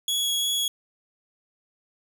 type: tone with vibrato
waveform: sawtooth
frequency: 3347 Hz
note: G#7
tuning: 13 cents sharp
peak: -20 dBFS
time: 0.08-0.68 s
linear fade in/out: 2 ms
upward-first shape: sine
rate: 2.9 Hz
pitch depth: 8 cents each way
effects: none